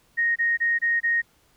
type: tone bursts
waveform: sine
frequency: 1864.7 Hz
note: A#6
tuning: in tune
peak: -19 dBFS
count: 5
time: 0.17-1.22 s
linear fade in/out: 20 ms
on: 190 ms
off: 25 ms
effects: pink hiss -62 dBFS RMS until 1.56 s